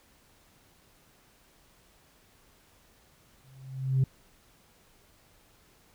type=tone with exponential growth; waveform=sine; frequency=132.4 Hz; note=C3; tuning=21 cents sharp; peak=-17 dBFS; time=3.44-4.04 s; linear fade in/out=5 ms; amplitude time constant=130 ms; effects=tanh soft clip ceiling -18 dBFS + pink hiss -62 dBFS RMS until 5.94 s